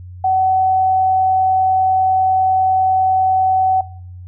sine tone, 755 Hz, F#5, 35 cents sharp, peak -12 dBFS, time 0.24-3.81 s, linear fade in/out 5 ms, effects noise-tail reverb RT60 0.6 s tail -20 dB re dry + added 90 Hz sine -31 dBFS peak until 4.27 s

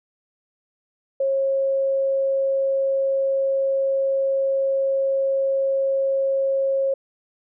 sine tone, 542 Hz, C#5, 39 cents flat, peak -18 dBFS, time 1.2-6.94 s, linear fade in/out 5 ms, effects none

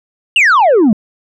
sine exponential sweep, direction down, 2932 to 197 Hz, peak -3 dBFS, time 0.36-0.93 s, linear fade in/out 2 ms, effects tanh soft clip ceiling -5 dBFS

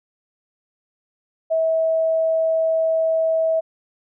sine tone, 647 Hz, E5, 32 cents flat, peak -16 dBFS, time 1.5-3.61 s, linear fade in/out 20 ms, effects none

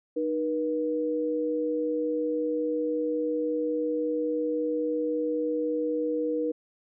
sine tone pair together, 307.3 / 481.8 Hz, D#4 / B4, -21 / -43 cents, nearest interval minor sixth, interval 778 cents, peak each -29 / -27 dBFS, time 0.16-6.52 s, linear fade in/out 10 ms, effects none

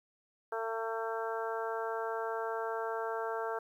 harmonic tone, 225 Hz, A3, 39 cents sharp, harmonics 2 / 3 / 4 / 5 / 6 / 7, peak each -37 / -40 / -40 / -45 / -42 / -44 dBFS, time 0.52-3.59 s, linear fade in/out 5 ms, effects 11-bit

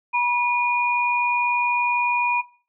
sine tone pair together, 969 / 2442 Hz, B5 / D#7, -33 / -33 cents, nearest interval octave + major third, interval 1600 cents, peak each -20 / -21 dBFS, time 0.13-2.42 s, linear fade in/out 20 ms, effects noise-tail reverb RT60 0.4 s tail -19 dB re dry

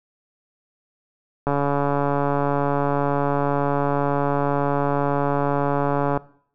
click train, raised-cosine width 1 ms, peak -8 dBFS, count 669, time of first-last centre 1.47-6.174 s, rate 142 Hz, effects noise-tail reverb RT60 0.6 s tail -20 dB re dry

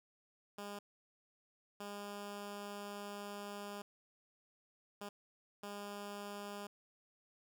10% pulse tone bursts at uneven times, 203.6 Hz, G#3, 34 cents flat, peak -36 dBFS, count 4, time 0.58-0.79 / 1.8-3.82 / 5.01-5.09 / 5.63-6.67 s, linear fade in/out 5 ms, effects none

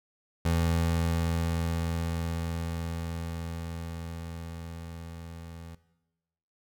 25% pulse tone with level ramp, 83.3 Hz, E2, 19 cents sharp, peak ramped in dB -20 to -39 dBFS, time 0.45-5.75 s, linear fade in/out 5 ms, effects noise-tail reverb RT60 1.0 s tail -17 dB re dry

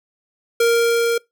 square tone with level ramp, 466.4 Hz, A#4, 1 cent sharp, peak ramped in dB -13 to -17 dBFS, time 0.6-1.18 s, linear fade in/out 5 ms, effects noise-tail reverb RT60 0.2 s tail -25 dB re dry

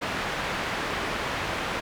white low-pass noise, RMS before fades -30 dBFS, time 0.01-1.81 s, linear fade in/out 20 ms, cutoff 2000 Hz, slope 12 dB/octave, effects none

